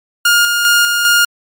sawtooth tone with tremolo, 1417 Hz, F6, 25 cents sharp, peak -4 dBFS, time 0.25-1.25 s, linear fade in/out 5 ms, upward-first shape square, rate 2.5 Hz, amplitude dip 40%, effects MP3 96 kbps

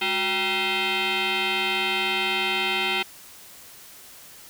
sine tone with frequency modulation, 208 Hz, G#3, 3 cents sharp, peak -20 dBFS, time 0.01-3.03 s, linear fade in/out 10 ms, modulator 576 Hz, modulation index 5.9, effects tanh soft clip ceiling -19 dBFS + white hiss -46 dBFS RMS until 4.49 s

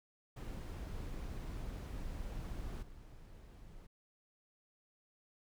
brown noise with level steps, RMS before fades -43 / -54 dBFS, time 0.36-3.87 s, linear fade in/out 10 ms, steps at 2.82 s, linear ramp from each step 10 ms, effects none

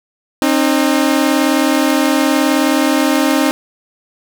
sawtooth tone pair together, 267.3 / 306.4 Hz, C4 / D#4, +37 / -27 cents, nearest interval major second, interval 236 cents, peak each -10 dBFS, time 0.42-3.51 s, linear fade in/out 0 ms, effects none

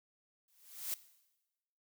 blue noise with exponential growth, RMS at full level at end -35 dBFS, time 0.48-0.94 s, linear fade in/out 1 ms, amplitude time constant 98 ms, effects noise-tail reverb RT60 1.0 s tail -17 dB re dry

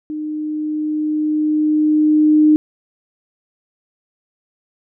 sine tone with level ramp, 305.3 Hz, D#4, 33 cents flat, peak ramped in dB -22 to -7 dBFS, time 0.1-2.56 s, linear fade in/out 0 ms, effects none

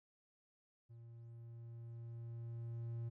triangle tone with level ramp, 116.54 Hz, A#2, in tune, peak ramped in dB -52 to -38 dBFS, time 0.89-3.1 s, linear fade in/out 20 ms, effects none

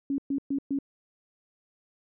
sine tone bursts, 277.2 Hz, C#4, in tune, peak -25 dBFS, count 4, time 0.1-0.788 s, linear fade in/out 2 ms, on 82 ms, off 120 ms, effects none

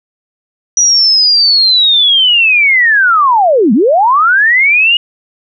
sine linear two-way sweep, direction down then up, 5870 to 191 to 2902 Hz, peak -5 dBFS, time 0.77-4.97 s, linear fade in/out 2 ms, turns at 3.73 s, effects none

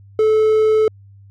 triangle tone, 434.4 Hz, A4, 22 cents flat, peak -9 dBFS, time 0.19-0.88 s, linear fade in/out 2 ms, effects added 99 Hz sine -41 dBFS peak until 1.3 s

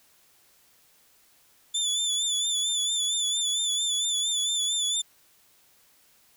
25% pulse tone with vibrato, 3495 Hz, A7, 12 cents flat, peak -20 dBFS, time 1.74-5.02 s, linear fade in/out 10 ms, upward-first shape sine, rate 4.4 Hz, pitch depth 52 cents each way, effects white hiss -61 dBFS RMS until 6.36 s

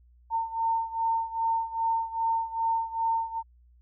sine beating tone pair, 907 / 909.5 Hz, A#5 / A#5, -48 / -43 cents, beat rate 2.5 Hz, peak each -27 / -30 dBFS, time 0.3-3.43 s, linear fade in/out 50 ms, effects added 60 Hz sine -55 dBFS peak until 3.81 s

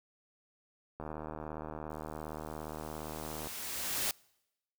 click train, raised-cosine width 1 ms, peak -27 dBFS, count 192, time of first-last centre 1-3.471 s, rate 77.3 Hz
white noise with exponential growth, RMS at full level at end -32 dBFS, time 1.9-4.11 s, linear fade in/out 2 ms, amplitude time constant 480 ms
effects noise-tail reverb RT60 0.9 s tail -26 dB re dry

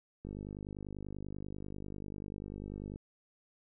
click train, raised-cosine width 3 ms, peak -30 dBFS, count 137, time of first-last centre 0.25-2.959 s, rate 50.2 Hz, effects none

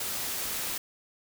white noise, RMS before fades -33 dBFS, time 0-0.78 s, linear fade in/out 5 ms, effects none

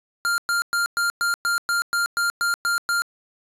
square tone bursts, 1396.9 Hz, F6, in tune, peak -20 dBFS, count 12, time 0.25-3.02 s, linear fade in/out 0 ms, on 130 ms, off 110 ms, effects resampled to 32000 Hz + 8-bit

